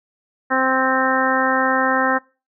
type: harmonic tone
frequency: 261.6 Hz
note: C4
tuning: in tune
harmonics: 1 / 2 / 3 / 4 / 5 / 6 / 7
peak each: -23 / -23 / -23 / -23 / -23 / -23 / -23 dBFS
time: 0.5-2.19 s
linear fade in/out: 20 ms
effects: noise-tail reverb RT60 0.3 s tail -22 dB re dry